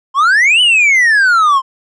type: exponential two-way sweep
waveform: triangle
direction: up then down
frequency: 1035 to 3026 to 1035 Hz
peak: -5 dBFS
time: 0.14-1.62 s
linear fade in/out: 50 ms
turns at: 0.61 s
effects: resampled to 22050 Hz